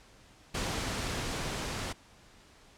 pink noise with level ramp, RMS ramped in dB -33 to -36 dBFS, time 0.54-1.93 s, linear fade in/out 10 ms, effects pink hiss -58 dBFS RMS until 2.77 s + low-pass 8000 Hz 12 dB/octave

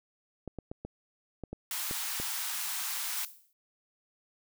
clicks, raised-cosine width 2 ms, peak -25 dBFS, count 8, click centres 0.477 / 0.587 / 0.715 / 0.85 / 1.437 / 1.53 / 1.911 / 2.2 s
white high-pass noise, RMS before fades -35 dBFS, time 1.71-3.25 s, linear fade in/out 2 ms, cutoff 760 Hz, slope 48 dB/octave
violet noise with exponential decay, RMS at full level -35 dBFS, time 3.17-3.53 s, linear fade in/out 2 ms, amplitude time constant 77 ms
effects none

